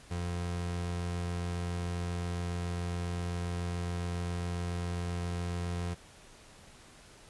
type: tone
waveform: 30% pulse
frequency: 87.31 Hz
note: F2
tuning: in tune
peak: -30 dBFS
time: 0.1-5.95 s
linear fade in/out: 20 ms
effects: pink hiss -55 dBFS RMS until 7.29 s + resampled to 24000 Hz